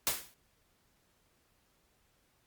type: noise with exponential decay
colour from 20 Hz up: white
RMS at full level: -27 dBFS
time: 0.07-0.34 s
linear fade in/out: 0 ms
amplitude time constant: 58 ms
effects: pink hiss -72 dBFS RMS until 2.46 s + Opus 48 kbps